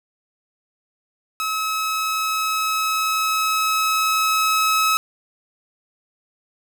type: tone with level ramp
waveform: sawtooth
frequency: 1287 Hz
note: E6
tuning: 42 cents flat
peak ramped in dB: -18 to -12 dBFS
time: 1.4-4.97 s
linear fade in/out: 0 ms
effects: none